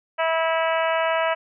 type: harmonic tone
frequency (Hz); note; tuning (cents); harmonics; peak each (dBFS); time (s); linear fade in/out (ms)
325.6; E4; -21; 2 / 3 / 4 / 5 / 6 / 7 / 8 / 9; -22 / -26 / -28 / -30 / -32 / -33 / -34 / -35; 0.18-1.35; 20
effects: none